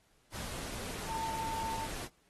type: tone in noise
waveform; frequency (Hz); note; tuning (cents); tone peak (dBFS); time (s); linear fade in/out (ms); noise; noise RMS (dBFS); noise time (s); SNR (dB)
sine; 896; A5; +31; -35; 1.06-1.88; 50; pink; -42; 0.31-2.09; +4
effects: pink hiss -70 dBFS RMS until 2.29 s + AAC 32 kbps